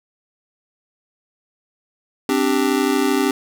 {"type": "chord", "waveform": "square", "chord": "C suspended second", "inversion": "none", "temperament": "just", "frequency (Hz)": [261.6, 294.3, 392.4], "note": ["C4", "D4", "G4"], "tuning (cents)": [0, 4, 2], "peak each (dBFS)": -21, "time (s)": [2.29, 3.31], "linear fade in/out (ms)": 2, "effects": []}